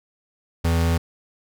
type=tone pair together; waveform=square; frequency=83.85 / 164.81 Hz; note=E2 / E3; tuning=+30 / 0 cents; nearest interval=octave; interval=1170 cents; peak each=-19 / -26 dBFS; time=0.64-0.98 s; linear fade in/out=10 ms; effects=none